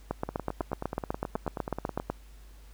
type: two click trains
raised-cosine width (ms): 1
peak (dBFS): -15 / -19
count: 17 / 17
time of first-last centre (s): 0.11-2.1 / 0.29-1.999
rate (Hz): 8.04 / 9.36
effects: added 50 Hz sine -48 dBFS peak until 2.73 s + pink hiss -60 dBFS RMS until 2.73 s